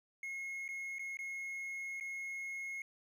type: tone with dropouts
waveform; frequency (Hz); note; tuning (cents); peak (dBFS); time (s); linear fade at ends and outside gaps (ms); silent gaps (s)
triangle; 2164; C#7; -42; -38; 0.23-2.82; 2; 0.68-0.688 / 0.985-0.993 / 1.171-1.189 / 2-2.008
effects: none